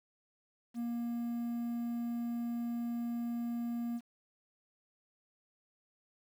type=tone with quantisation; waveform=triangle; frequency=236.2 Hz; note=A#3; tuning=23 cents sharp; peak=-32 dBFS; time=0.74-4.01 s; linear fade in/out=50 ms; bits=10; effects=none